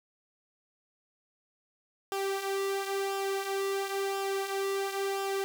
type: tone with flanger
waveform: sawtooth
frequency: 392 Hz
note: G4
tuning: in tune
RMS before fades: -32 dBFS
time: 2.12-5.44 s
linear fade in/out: 0 ms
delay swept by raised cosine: 0.47 to 3.87 ms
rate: 0.97 Hz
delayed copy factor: -0.55
effects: none